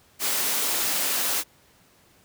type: high-pass noise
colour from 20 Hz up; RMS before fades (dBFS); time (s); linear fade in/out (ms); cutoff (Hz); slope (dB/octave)
white; -25; 0.19-1.44; 50; 210; 12
effects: pink hiss -58 dBFS RMS until 2.24 s + high-pass 60 Hz 12 dB/octave